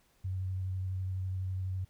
sine tone with vibrato, 93.6 Hz, F#2, 20 cents sharp, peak -32 dBFS, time 0.24-1.85 s, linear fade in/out 10 ms, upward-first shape sine, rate 12 Hz, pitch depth 15 cents each way, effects pink hiss -69 dBFS RMS until 1.89 s

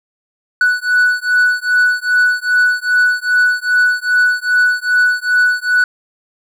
triangle beating tone pair, 1480 / 1482.5 Hz, F#6 / F#6, 0 / +3 cents, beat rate 2.5 Hz, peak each -12 dBFS, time 0.61-5.84 s, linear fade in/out 2 ms, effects none

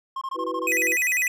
triangle tone bursts, 1069 Hz, C6, 37 cents sharp, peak -25 dBFS, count 7, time 0.16-0.67 s, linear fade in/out 5 ms, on 54 ms, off 22 ms
sine chord, E suspended second, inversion none, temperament equal with one note detuned, 329.6 / 373.6 / 493.9 Hz, E4 / F#4 / B4, 0 / +17 / 0 cents, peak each -32 / -33 / -30 dBFS, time 0.34-0.97 s, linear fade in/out 50 ms
square tone with vibrato, 2233 Hz, C#7, 12 cents sharp, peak -21 dBFS, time 0.67-1.28 s, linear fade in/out 2 ms, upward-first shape square, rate 10 Hz, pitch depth 210 cents each way
effects none

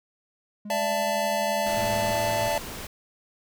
triangle tone with tremolo, 207.7 Hz, G#3, in tune, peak -32 dBFS, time 0.65-2.11 s, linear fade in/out 5 ms, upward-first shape sine, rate 12 Hz, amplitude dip 35%
square chord, D suspended second, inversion none, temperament equal with one note detuned, 587.3 / 670.4 / 880 Hz, D5 / E5 / A5, 0 / +29 / 0 cents, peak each -29 dBFS, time 0.7-2.58 s, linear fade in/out 2 ms
pink noise, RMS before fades -37 dBFS, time 1.66-2.87 s, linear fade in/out 5 ms
sawtooth tone, 111 Hz, A2, 16 cents sharp, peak -29 dBFS, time 1.76-2.49 s, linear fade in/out 10 ms
effects none

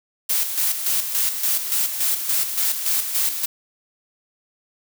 blue noise with tremolo, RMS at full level -20 dBFS, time 0.29-3.46 s, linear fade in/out 10 ms, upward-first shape square, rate 3.5 Hz, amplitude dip 55%, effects none

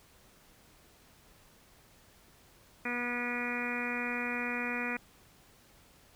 harmonic tone, 242.8 Hz, B3, 29 cents flat, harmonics 1 / 2 / 3 / 4 / 5 / 6 / 7 / 8 / 9 / 10, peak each -38 / -42 / -46 / -45 / -45 / -41 / -45 / -39 / -43 / -38 dBFS, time 2.85-4.97 s, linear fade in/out 5 ms, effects pink hiss -61 dBFS RMS until 6.15 s

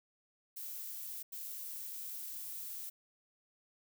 violet noise bursts at uneven times, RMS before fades -44 dBFS, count 2, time 0.56-1.23 / 1.32-2.9 s, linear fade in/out 10 ms, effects none

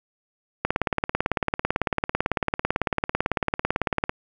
click train, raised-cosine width 0.5 ms, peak -6 dBFS, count 63, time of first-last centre 0.65-4.094 s, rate 18 Hz, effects none

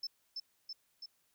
sine tone with echo, 5274 Hz, E8, in tune, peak -34 dBFS, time 0.03-0.07 s, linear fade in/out 5 ms, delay 330 ms, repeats 3, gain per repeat -3 dB, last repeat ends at 1.06 s, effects tanh soft clip ceiling -34 dBFS + white hiss -75 dBFS RMS until 1.34 s

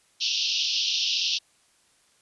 pink band-pass noise, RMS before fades -26 dBFS, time 0.2-1.39 s, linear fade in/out 20 ms, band 2700 to 5800 Hz, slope 96 dB/octave, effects white hiss -63 dBFS RMS until 2.21 s + resampled to 24000 Hz

